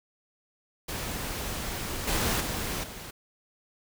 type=noise with level steps; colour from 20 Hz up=pink; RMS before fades=-34 / -27 / -32 / -41 dBFS; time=0.88-3.11 s; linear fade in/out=10 ms; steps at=2.07 / 2.4 / 2.83 s; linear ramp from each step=10 ms; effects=none